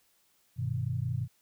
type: chord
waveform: sine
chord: G augmented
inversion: none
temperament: equal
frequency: 98 / 123.47 / 155.56 Hz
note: G2 / B2 / D#3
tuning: 0 / 0 / 0 cents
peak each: -35 / -31 / -37 dBFS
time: 0.56-1.28 s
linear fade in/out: 50 ms
effects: white hiss -69 dBFS RMS until 1.41 s